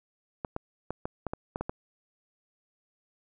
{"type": "clicks", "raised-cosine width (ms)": 1, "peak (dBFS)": -18, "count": 9, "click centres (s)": [0.448, 0.564, 0.906, 1.055, 1.267, 1.335, 1.559, 1.61, 1.695], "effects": []}